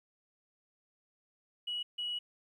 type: tone bursts at uneven times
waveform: sine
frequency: 2922 Hz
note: F#7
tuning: 22 cents flat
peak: -33 dBFS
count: 2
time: 1.67-1.83 / 1.98-2.19 s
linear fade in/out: 10 ms
effects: tanh soft clip ceiling -29 dBFS + 12-bit

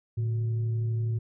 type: tone with frequency modulation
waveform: sine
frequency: 111.9 Hz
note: A2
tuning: 30 cents sharp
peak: -25 dBFS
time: 0.17-1.19 s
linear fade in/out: 10 ms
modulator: 256 Hz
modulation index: 0.21
effects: none

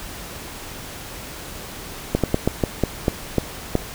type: slowing click train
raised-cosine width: 2 ms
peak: -3 dBFS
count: 9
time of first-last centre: 2.15-3.753 s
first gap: 87 ms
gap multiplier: 1.23
effects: pink hiss -35 dBFS RMS until 3.94 s

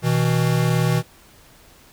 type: tone pair together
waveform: square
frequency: 123.7 / 161.25 Hz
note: B2 / E3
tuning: +3 / -38 cents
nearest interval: perfect fourth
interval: 459 cents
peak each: -20 dBFS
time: 0.02-1.03 s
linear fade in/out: 50 ms
effects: pink hiss -50 dBFS RMS until 1.92 s

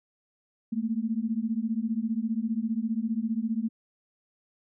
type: beating tone pair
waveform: sine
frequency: 217.1 / 232.1 Hz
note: A3 / A#3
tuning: -23 / -7 cents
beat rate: 15 Hz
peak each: -29 dBFS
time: 0.72-3.69 s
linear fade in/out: 10 ms
effects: none

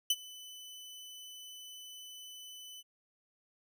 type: tone with ADSR envelope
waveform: sawtooth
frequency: 3004 Hz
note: F#7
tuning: 26 cents sharp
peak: -21 dBFS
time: 0.1-2.83 s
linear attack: 4 ms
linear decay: 44 ms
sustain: -23 dB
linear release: 34 ms
effects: none

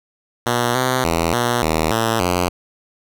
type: tone with pitch steps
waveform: 5% pulse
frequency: 120.3 / 128.2 / 83.2 / 120.5 / 79.6 / 113 / 89.2 Hz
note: B2 / C3 / E2 / B2 / D#2 / A2 / F2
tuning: -45 / -35 / +17 / -42 / +40 / +47 / +37 cents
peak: -5 dBFS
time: 0.46-2.49 s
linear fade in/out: 5 ms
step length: 290 ms
effects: none

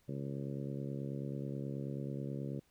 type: harmonic tone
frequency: 69.3 Hz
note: C#2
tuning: in tune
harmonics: 2 / 3 / 4 / 5 / 6 / 7 / 8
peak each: -40 / -44 / -46 / -48 / -50 / -51 / -52 dBFS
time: 0.08-2.6 s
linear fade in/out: 10 ms
effects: pink hiss -72 dBFS RMS until 2.7 s

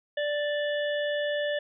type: harmonic tone with a mistuned harmonic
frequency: 587.3 Hz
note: D5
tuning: in tune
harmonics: 1 / 3 / 5 / 6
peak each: -27 / -33 / -40 / -40 dBFS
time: 0.17-1.59 s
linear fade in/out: 5 ms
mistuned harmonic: 6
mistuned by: -29 cents
effects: none

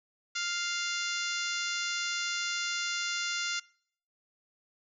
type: harmonic tone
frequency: 698.5 Hz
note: F5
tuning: in tune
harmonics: 2 / 3 / 4 / 5 / 6 / 7 / 8 / 9 / 10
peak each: -36 / -38 / -39 / -40 / -41 / -41 / -42 / -43 / -43 dBFS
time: 0.35-3.6 s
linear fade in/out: 10 ms
effects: noise-tail reverb RT60 0.6 s tail -24 dB re dry

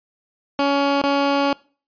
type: tone with dropouts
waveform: 15% pulse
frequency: 280.7 Hz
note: C#4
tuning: 22 cents sharp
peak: -10 dBFS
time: 0.59-1.53 s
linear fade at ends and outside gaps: 1 ms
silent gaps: 1.016-1.038 s
effects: noise-tail reverb RT60 0.4 s tail -23 dB re dry + resampled to 11025 Hz

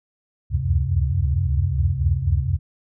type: tone cluster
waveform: sine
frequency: 70.3 / 74.1 / 88.8 / 93.2 / 131.5 Hz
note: C#2 / D2 / F2 / F#2 / C3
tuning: +25 / +16 / +29 / +13 / +9 cents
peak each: -24 dBFS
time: 0.5-2.59 s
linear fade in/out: 50 ms
effects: none

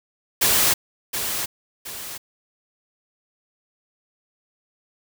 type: noise with echo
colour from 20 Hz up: white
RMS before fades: -18 dBFS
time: 0.41-0.74 s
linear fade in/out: 10 ms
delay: 720 ms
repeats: 2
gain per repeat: -8 dB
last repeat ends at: 2.18 s
effects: none

